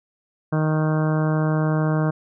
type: harmonic tone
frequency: 155.56 Hz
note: D#3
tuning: in tune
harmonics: 1 / 2 / 3 / 4 / 5 / 6 / 7 / 8 / 9 / 10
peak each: -19 / -26 / -30 / -29 / -35 / -37 / -34 / -38 / -37 / -37 dBFS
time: 0.52-2.11 s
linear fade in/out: 10 ms
effects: none